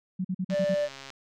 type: tone bursts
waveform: sine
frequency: 185.4 Hz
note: F#3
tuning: 4 cents sharp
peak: -26 dBFS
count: 6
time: 0.19-0.747 s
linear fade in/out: 10 ms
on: 57 ms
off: 43 ms
type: tone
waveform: triangle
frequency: 587.3 Hz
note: D5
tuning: in tune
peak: -22 dBFS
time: 0.5-0.89 s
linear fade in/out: 50 ms
type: click train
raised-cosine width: 0.2 ms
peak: -25 dBFS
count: 83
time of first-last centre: 0.5-1.103 s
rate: 136 Hz
effects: none